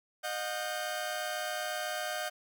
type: tone cluster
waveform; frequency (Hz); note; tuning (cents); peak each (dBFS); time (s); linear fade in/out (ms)
sawtooth; 614 / 722 / 1562; D#5 / F#5 / G6; -23 / -43 / -7; -34 / -34 / -35; 0.23-2.3; 20
effects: none